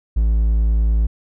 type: tone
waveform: triangle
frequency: 55 Hz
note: A1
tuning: in tune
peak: -11 dBFS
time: 0.16-1.07 s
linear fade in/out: 10 ms
effects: none